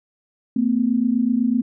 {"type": "tone pair together", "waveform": "sine", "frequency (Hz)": [226.3, 254.3], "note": ["A3", "C4"], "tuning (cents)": [49, -49], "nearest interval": "major second", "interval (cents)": 202, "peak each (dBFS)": -19, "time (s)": [0.56, 1.62], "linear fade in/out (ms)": 5, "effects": []}